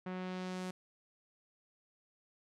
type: tone with low-pass filter sweep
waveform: sawtooth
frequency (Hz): 184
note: F#3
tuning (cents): -9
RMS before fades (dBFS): -41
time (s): 0.06-0.71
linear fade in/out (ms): 5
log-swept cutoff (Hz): 2000 to 10000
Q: 0.91
effects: none